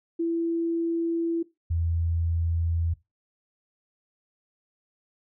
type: tone pair in turn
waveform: sine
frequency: 334 / 83.5 Hz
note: E4 / E2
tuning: +23 / +23 cents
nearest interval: 2 octaves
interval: 2400 cents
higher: first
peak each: -23 dBFS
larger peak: neither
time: 0.19-1.43 / 1.7-2.94 s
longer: neither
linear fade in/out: 10 ms
effects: noise-tail reverb RT60 0.2 s tail -18 dB re dry